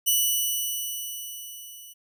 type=tone with level ramp; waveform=5% pulse; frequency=2960 Hz; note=F#7; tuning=in tune; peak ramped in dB=-10 to -35 dBFS; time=0.06-1.94 s; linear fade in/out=20 ms; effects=none